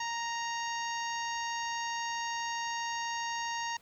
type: harmonic tone with a mistuned harmonic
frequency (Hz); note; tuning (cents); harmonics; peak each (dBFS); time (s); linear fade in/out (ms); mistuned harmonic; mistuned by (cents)
932.3; A#5; 0; 1 / 2 / 3 / 4 / 5 / 6 / 7; -35 / -39 / -43 / -48 / -47 / -45 / -45; 0-3.77; 5; 5; -17
effects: pink hiss -63 dBFS RMS until 3.81 s